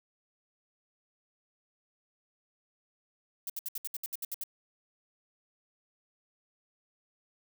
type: noise bursts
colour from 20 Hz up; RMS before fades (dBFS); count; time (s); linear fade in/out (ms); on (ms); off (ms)
violet; -36; 11; 3.47-4.437; 2; 27; 67
effects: none